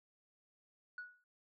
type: tone with exponential decay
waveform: sine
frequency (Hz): 1466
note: F#6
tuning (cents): -16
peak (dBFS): -39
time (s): 0.98-1.24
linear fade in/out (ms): 2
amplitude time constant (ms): 55
effects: tanh soft clip ceiling -40 dBFS